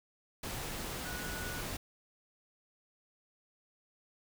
sine tone in noise, 1468 Hz, F#6, 14 cents flat, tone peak -44 dBFS, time 1.05-1.61 s, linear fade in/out 5 ms, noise pink, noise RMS -40 dBFS, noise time 0.43-1.77 s, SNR -7 dB, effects none

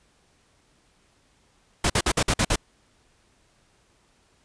pink noise bursts, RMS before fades -21 dBFS, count 7, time 1.84-2.559 s, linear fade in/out 5 ms, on 59 ms, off 51 ms, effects pink hiss -63 dBFS RMS until 4.44 s + resampled to 22050 Hz

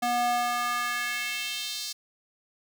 square tone with high-pass filter sweep, 241.9 Hz, B3, 36 cents flat, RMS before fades -29 dBFS, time 0.02-1.93 s, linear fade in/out 10 ms, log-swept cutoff 520 to 4800 Hz, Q 2.3, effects none

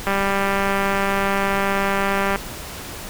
click train, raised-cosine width 0.5 ms, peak -6 dBFS, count 452, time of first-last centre 0.07-2.359 s, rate 197 Hz, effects pink hiss -33 dBFS RMS until 3.09 s

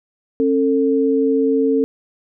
sine tone pair together, 270.8 / 447.2 Hz, C#4 / A4, -40 / +28 cents, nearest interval major sixth, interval 868 cents, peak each -16 dBFS, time 0.4-1.84 s, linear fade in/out 0 ms, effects none

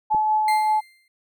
sine tone with tremolo, 860 Hz, A5, 40 cents flat, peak -16 dBFS, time 0.1-0.81 s, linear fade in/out 20 ms, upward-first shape sine, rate 5.2 Hz, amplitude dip 25%
clicks, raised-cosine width 2 ms, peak -28 / -22 dBFS, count 2, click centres 0.142 / 0.148 s
35% pulse tone with exponential decay, 2093 Hz, C7, in tune, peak -22 dBFS, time 0.48-1.08 s, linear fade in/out 2 ms, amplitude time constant 130 ms
effects none

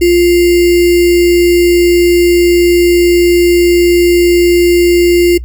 sine tone with sample-and-hold, 349.2 Hz, F4, in tune, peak -4 dBFS, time 0.01-5.38 s, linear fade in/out 10 ms, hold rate 2450 Hz, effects noise-tail reverb RT60 0.1 s tail -21 dB re dry + added 60 Hz sine -20 dBFS peak until 5.44 s

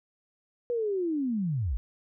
sine linear sweep, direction down, 490 to 46.56 Hz, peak -26 dBFS, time 0.7-1.77 s, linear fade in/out 0 ms, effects none

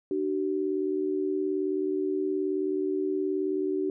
sine tone pair together, 300.4 / 379.3 Hz, D4 / F#4, +39 / +43 cents, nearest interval major third, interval 404 cents, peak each -30 / -27 dBFS, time 0.11-3.9 s, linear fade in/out 2 ms, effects none

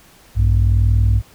sine tone pair together, 59.76 / 100.5 Hz, A#1 / G2, +44 / +44 cents, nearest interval major sixth, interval 900 cents, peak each -12 dBFS, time 0.35-1.22 s, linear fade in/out 50 ms, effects tanh soft clip ceiling -7 dBFS + pink hiss -48 dBFS RMS until 1.34 s

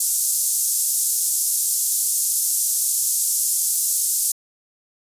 white band-pass noise, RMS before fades -21 dBFS, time 0-4.32 s, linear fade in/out 5 ms, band 6400 to 12000 Hz, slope 24 dB/octave, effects resampled to 32000 Hz

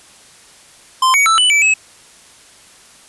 square tone with pitch steps, 1040 / 2247 / 1322 / 2982 / 2312 / 2578 Hz, C6 / C#7 / E6 / F#7 / D7 / E7, -11 / +23 / +5 / +13 / -28 / -39 cents, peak -10 dBFS, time 1.02-1.74 s, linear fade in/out 5 ms, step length 120 ms, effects white hiss -44 dBFS RMS until 3.08 s + resampled to 24000 Hz

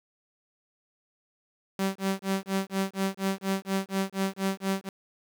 sawtooth tone with tremolo, 193.2 Hz, G3, 25 cents flat, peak -20 dBFS, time 1.79-4.89 s, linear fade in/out 2 ms, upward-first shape sine, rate 4.2 Hz, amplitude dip 100%, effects 9-bit

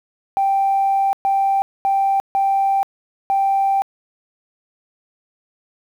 sine tone bursts at uneven times, 784 Hz, G5, in tune, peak -13 dBFS, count 5, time 0.37-1.13 / 1.25-1.62 / 1.85-2.2 / 2.35-2.83 / 3.3-3.82 s, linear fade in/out 0 ms, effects tanh soft clip ceiling -10 dBFS + 8-bit

